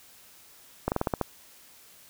slowing click train, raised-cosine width 1 ms, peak -11 dBFS, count 7, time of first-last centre 0.88-1.213 s, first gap 39 ms, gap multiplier 1.14, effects white hiss -54 dBFS RMS until 2.09 s

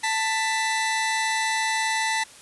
sawtooth tone pair together, 884.7 / 1986 Hz, A5 / B6, +9 / +9 cents, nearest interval octave + major second, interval 1400 cents, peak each -21 / -22 dBFS, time 0.03-2.24 s, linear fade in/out 10 ms, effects white hiss -47 dBFS RMS until 2.41 s + resampled to 24000 Hz

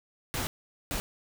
pink noise bursts at uneven times, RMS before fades -32 dBFS, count 2, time 0.34-0.47 / 0.91-1 s, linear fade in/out 0 ms, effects none

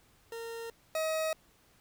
40% pulse tone pair in turn, 460 / 634.2 Hz, A#4 / D#5, -23 / +33 cents, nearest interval tritone, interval 556 cents, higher second, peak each -38 / -29 dBFS, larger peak second, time 0.32-0.7 / 0.95-1.33 s, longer neither, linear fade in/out 2 ms, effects pink hiss -65 dBFS RMS until 1.8 s

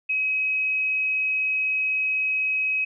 sine tone, 2544 Hz, D#7, 38 cents sharp, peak -21 dBFS, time 0.09-2.85 s, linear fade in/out 10 ms, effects none

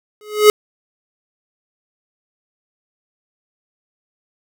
square tone with exponential growth, 422.2 Hz, G#4, 29 cents sharp, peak -3 dBFS, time 0.21-0.5 s, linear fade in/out 1 ms, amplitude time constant 61 ms, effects none

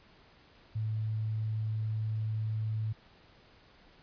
sine tone, 109.2 Hz, A2, 13 cents flat, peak -30 dBFS, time 0.75-2.93 s, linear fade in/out 10 ms, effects pink hiss -60 dBFS RMS until 4.02 s + resampled to 11025 Hz

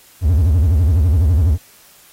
triangle tone with vibrato, 81.2 Hz, E2, 26 cents flat, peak -8 dBFS, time 0.21-1.58 s, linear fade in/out 50 ms, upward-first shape sine, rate 12 Hz, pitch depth 260 cents each way, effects white hiss -47 dBFS RMS until 2.12 s + AAC 48 kbps

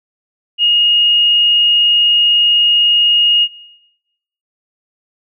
sine tone, 2862 Hz, F7, 42 cents sharp, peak -8 dBFS, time 0.58-3.48 s, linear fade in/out 50 ms, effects noise-tail reverb RT60 1.0 s tail -21 dB re dry

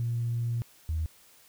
sine tone pair in turn, 117.9 / 79.58 Hz, A#2 / D#2, +20 / +40 cents, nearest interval perfect fifth, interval 680 cents, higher first, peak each -26 dBFS, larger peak neither, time 0-0.62 / 0.89-1.06 s, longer first, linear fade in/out 0 ms, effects tanh soft clip ceiling -22 dBFS + white hiss -58 dBFS RMS until 1.48 s

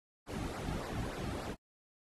brown noise with flanger, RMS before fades -40 dBFS, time 0.26-1.56 s, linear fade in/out 50 ms, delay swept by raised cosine 0.3 to 2.1 ms, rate 3.4 Hz, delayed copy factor -0.9, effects AAC 32 kbps

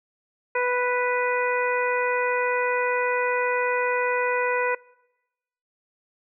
harmonic tone, 493.9 Hz, B4, in tune, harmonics 1 / 2 / 3 / 4 / 5, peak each -24 / -27 / -29 / -30 / -31 dBFS, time 0.55-4.75 s, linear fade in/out 5 ms, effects noise-tail reverb RT60 1.0 s tail -24 dB re dry

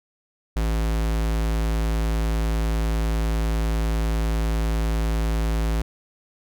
square tone, 55 Hz, A1, in tune, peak -21 dBFS, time 0.56-5.82 s, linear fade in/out 5 ms, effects none

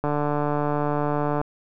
click train, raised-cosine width 1 ms, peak -11 dBFS, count 203, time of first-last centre 0.04-1.414 s, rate 147 Hz, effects none

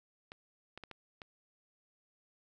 clicks, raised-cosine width 0.3 ms, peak -30 dBFS, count 5, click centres 0.319 / 0.776 / 0.837 / 0.913 / 1.218 s, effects none

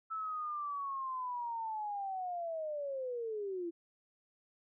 sine linear sweep, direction down, 1318.5 to 330.7 Hz, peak -36 dBFS, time 0.1-3.71 s, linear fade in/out 20 ms, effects none

